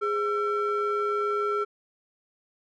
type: ring-modulated tone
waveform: triangle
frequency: 466.2 Hz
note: A#4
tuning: in tune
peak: -19 dBFS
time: 0.01-1.65 s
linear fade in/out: 20 ms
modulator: 879 Hz
effects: none